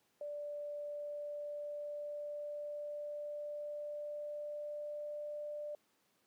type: tone with pitch glide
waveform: sine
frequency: 586 to 592.8 Hz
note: D5 to D5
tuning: -4 to +16 cents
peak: -40 dBFS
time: 0.21-5.75 s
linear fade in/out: 2 ms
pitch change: +20 cents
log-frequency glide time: 0.73-5.43 s
effects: pink hiss -75 dBFS RMS until 6.26 s + high-pass 200 Hz 12 dB/octave